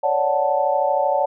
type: chord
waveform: sine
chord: D major seventh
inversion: third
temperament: equal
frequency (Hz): 554.4 / 587.3 / 740 / 880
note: C#5 / D5 / F#5 / A5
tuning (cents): 0 / 0 / 0 / 0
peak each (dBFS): -22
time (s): 0.03-1.26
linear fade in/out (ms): 10
effects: none